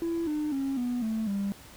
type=tone with pitch steps; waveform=triangle; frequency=334.8 / 301.7 / 271.9 / 245.1 / 220.9 / 199.07 Hz; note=E4 / D4 / C#4 / B3 / A3 / G3; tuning=+27 / +47 / -33 / -13 / +7 / +27 cents; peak=-24 dBFS; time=0.02-1.52 s; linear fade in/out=0 ms; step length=250 ms; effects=tanh soft clip ceiling -23 dBFS + pink hiss -50 dBFS RMS until 1.76 s